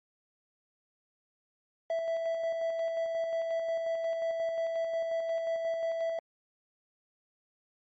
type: tone with tremolo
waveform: triangle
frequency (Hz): 660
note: E5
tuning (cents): +2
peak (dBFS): -26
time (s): 1.9-6.19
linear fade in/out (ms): 2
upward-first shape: square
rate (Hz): 5.6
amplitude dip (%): 30
effects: MP3 32 kbps